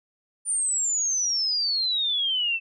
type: exponential sweep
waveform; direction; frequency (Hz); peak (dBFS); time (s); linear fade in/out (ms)
sine; down; 9310 to 2637; -22; 0.45-2.6; 50
effects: none